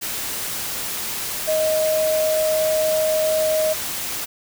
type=tone in noise; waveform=sine; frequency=626 Hz; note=D#5; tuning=10 cents sharp; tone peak=-17 dBFS; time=1.47-3.74 s; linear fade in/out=20 ms; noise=white; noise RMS=-27 dBFS; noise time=0.01-4.26 s; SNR=+7 dB; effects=none

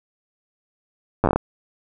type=slowing click train; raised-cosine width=1 ms; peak=-3 dBFS; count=8; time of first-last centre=1.24-1.36 s; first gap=9 ms; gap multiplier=1.21; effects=none

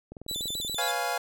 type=click train; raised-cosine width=2 ms; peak=-28 dBFS; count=14; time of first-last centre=0.12-0.745 s; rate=20.8 Hz
type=tone with vibrato; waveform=sawtooth; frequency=3729 Hz; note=A#7; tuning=in tune; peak=-28 dBFS; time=0.28-0.92 s; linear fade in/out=10 ms; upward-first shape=square; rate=7.5 Hz; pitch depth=96 cents each way
type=chord; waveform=25% pulse; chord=C# dominant seventh; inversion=third; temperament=equal; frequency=493.9 / 554.4 / 698.5 / 830.6 Hz; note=B4 / C#5 / E#5 / G#5; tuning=0 / 0 / 0 / 0 cents; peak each=-32 / -33 / -27 / -28 dBFS; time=0.78-1.18 s; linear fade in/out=5 ms
effects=none

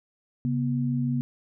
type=tone pair together; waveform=sine; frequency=136 / 242.3 Hz; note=C#3 / B3; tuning=-33 / -33 cents; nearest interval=minor seventh; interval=1000 cents; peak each=-26 dBFS; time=0.45-1.21 s; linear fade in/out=0 ms; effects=none

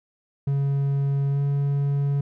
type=tone with pitch glide; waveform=triangle; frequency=139.4 to 141.18 Hz; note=C#3 to C#3; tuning=+10 to +32 cents; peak=-18 dBFS; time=0.47-2.21 s; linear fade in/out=5 ms; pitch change=+22 cents; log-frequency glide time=1.3-1.4 s; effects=none

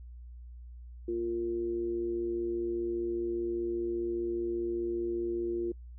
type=tone with amplitude modulation; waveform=sine; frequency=349.2 Hz; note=F4; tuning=in tune; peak=-27 dBFS; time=1.08-5.72 s; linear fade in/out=5 ms; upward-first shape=sine; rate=115 Hz; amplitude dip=55%; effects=noise-tail reverb RT60 0.1 s tail -25 dB re dry + added 60 Hz sine -44 dBFS peak until 5.98 s

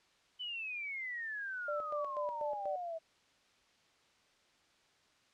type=exponential sweep; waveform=sine; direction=down; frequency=3026 to 640 Hz; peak=-38 dBFS; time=0.39-2.99 s; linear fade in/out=20 ms
type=tone with tremolo; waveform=sine; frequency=591 Hz; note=D5; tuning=11 cents sharp; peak=-35 dBFS; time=1.68-2.76 s; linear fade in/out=5 ms; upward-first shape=square; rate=4.1 Hz; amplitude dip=75%
effects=white hiss -69 dBFS RMS until 5.33 s + low-pass 5000 Hz 12 dB/octave

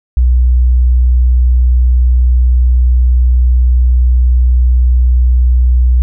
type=tone; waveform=sine; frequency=61.74 Hz; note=B1; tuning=in tune; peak=-5 dBFS; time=0.17-6.02 s; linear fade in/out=0 ms; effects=none

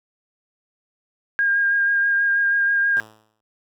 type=tone with vibrato; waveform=sine; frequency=1616 Hz; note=G#6; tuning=48 cents flat; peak=-16 dBFS; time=1.39-3 s; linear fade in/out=0 ms; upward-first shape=sine; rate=6.2 Hz; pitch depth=15 cents each way
type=tone with exponential decay; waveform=5% pulse; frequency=108.8 Hz; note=A2; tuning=19 cents flat; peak=-24 dBFS; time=2.97-3.41 s; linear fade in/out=0 ms; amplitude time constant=94 ms
effects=noise-tail reverb RT60 0.1 s tail -25 dB re dry

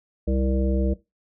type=harmonic tone with a mistuned harmonic; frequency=65.41 Hz; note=C2; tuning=in tune; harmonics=1 / 3 / 5 / 7 / 9; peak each=-22 / -27 / -29 / -30 / -32 dBFS; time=0.27-0.94 s; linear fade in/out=10 ms; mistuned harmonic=7; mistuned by=+32 cents; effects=noise-tail reverb RT60 0.2 s tail -17 dB re dry

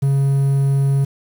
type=tone; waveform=triangle; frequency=137.9 Hz; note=C#3; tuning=9 cents flat; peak=-11 dBFS; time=0.02-1.05 s; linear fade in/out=10 ms; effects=7-bit

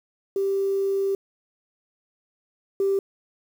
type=tone pair in turn; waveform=sine; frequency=392 / 392 Hz; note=G4 / G4; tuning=0 / 0 cents; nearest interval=unison; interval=0 cents; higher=neither; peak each=-20 / -18 dBFS; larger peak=second; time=0.36-1.15 / 2.8-2.99 s; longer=first; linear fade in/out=2 ms; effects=tanh soft clip ceiling -15 dBFS + 8-bit

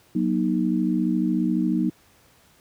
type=chord; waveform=sine; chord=D# minor; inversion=first; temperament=equal with one note detuned; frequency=185 / 239.2 / 311.1 Hz; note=F#3 / A#3 / D#4; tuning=0 / +45 / 0 cents; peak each=-24 dBFS; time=0.15-1.9 s; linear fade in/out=5 ms; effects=pink hiss -57 dBFS RMS until 2.6 s + high-pass 60 Hz 12 dB/octave

